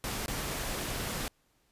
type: noise with dropouts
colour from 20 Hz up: pink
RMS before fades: -35 dBFS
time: 0.04-1.28 s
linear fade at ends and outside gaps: 0 ms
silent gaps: 0.26-0.281 s
effects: pink hiss -71 dBFS RMS until 1.71 s + resampled to 32000 Hz